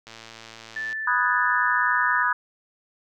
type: click train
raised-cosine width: 0.2 ms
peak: -24 dBFS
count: 98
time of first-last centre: 0.07-0.928 s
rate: 113 Hz
type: tone with pitch glide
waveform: sine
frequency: 1759 to 1789.7 Hz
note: A6 to A6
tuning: -1 to +29 cents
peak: -27 dBFS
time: 0.76-2.23 s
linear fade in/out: 5 ms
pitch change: +30 cents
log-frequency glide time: 1.21-2.11 s
type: chord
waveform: sine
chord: G# minor seventh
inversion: first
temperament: equal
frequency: 987.8 / 1244.5 / 1480 / 1661.2 Hz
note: B5 / D#6 / F#6 / G#6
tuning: 0 / 0 / 0 / 0 cents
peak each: -25 dBFS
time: 1.07-2.33 s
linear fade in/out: 5 ms
effects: none